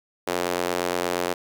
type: tone with high-pass filter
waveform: sawtooth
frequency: 88.5 Hz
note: F2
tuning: 23 cents sharp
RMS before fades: -26 dBFS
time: 0.27-1.34 s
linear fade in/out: 10 ms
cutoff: 440 Hz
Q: 1.3
effects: none